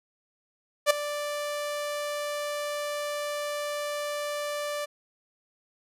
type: tone with ADSR envelope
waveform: sawtooth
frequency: 587.3 Hz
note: D5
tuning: in tune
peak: -11 dBFS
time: 0.86-4.86 s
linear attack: 44 ms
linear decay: 7 ms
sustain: -15 dB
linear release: 18 ms
effects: resampled to 32000 Hz